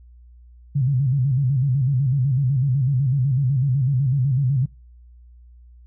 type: tone with vibrato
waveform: sine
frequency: 133.2 Hz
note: C3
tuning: 31 cents sharp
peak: -16 dBFS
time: 0.75-4.66 s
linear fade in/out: 10 ms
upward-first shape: square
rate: 8 Hz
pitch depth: 110 cents each way
effects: noise-tail reverb RT60 0.3 s tail -25 dB re dry + added 60 Hz sine -44 dBFS peak until 5.86 s